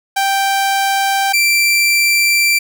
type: tone pair in turn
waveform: sawtooth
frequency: 784 / 2349 Hz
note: G5 / D7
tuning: 0 / 0 cents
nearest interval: octave + perfect fifth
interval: 1900 cents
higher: second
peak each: -9 / -7 dBFS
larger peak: second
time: 0.16-1.33 / 1.33-2.59 s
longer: second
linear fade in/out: 10 ms
effects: none